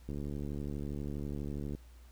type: click train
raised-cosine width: 3 ms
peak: -27 dBFS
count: 121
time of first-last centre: 0.09-1.75 s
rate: 72.3 Hz
effects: added 60 Hz sine -52 dBFS peak until 2.11 s + pink hiss -65 dBFS RMS until 2.11 s